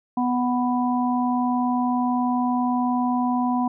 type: harmonic tone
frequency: 247.4 Hz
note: B3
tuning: 3 cents sharp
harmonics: 1 / 3 / 4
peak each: -21 / -26 / -27 dBFS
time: 0.17-3.68 s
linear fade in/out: 5 ms
effects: none